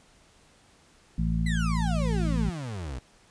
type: harmonic tone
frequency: 55.9 Hz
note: A1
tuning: 28 cents sharp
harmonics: 1 / 2 / 3 / 4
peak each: -27 / -34 / -27 / -33 dBFS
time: 1.18-2.5 s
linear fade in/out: 5 ms
type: exponential sweep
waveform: 35% pulse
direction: down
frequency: 2058 to 58 Hz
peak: -31 dBFS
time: 1.46-2.99 s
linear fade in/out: 5 ms
effects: pink hiss -59 dBFS RMS until 3.3 s + resampled to 22050 Hz